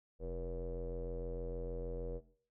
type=tone with low-pass filter; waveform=square; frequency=43.26 Hz; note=F1; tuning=16 cents flat; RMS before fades=-41 dBFS; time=0.19-2.21 s; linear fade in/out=50 ms; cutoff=500 Hz; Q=9.9; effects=noise-tail reverb RT60 0.5 s tail -17 dB re dry